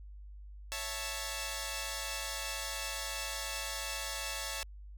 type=chord; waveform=5% pulse; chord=A major; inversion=first; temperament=equal; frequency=554.4 / 659.3 / 880 Hz; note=C#5 / E5 / A5; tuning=0 / 0 / 0 cents; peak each=-30 / -31 / -28 dBFS; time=0.72-4.63 s; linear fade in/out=0 ms; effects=added 50 Hz sine -46 dBFS peak until 4.97 s